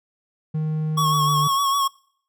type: tone with pitch glide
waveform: triangle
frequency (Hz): 155.56 to 148.88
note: D#3 to D3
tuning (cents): 0 to +24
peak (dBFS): -19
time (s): 0.54-1.48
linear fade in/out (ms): 10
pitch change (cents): -76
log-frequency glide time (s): 1.03-1.25
type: tone with vibrato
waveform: square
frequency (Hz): 1108.7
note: C#6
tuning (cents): 0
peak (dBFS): -19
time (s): 0.97-1.88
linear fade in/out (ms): 10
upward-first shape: sine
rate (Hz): 6.6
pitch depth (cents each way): 39
effects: noise-tail reverb RT60 0.6 s tail -24 dB re dry